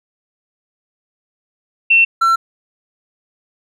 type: tone pair in turn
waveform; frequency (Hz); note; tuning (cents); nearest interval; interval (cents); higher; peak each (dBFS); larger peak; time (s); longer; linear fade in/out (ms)
sine / triangle; 2700 / 1350.8; E7 / E6; +41 / +42; octave; 1199; first; -7 / -8; first; 1.9-2.05 / 2.21-2.36; neither; 10
effects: none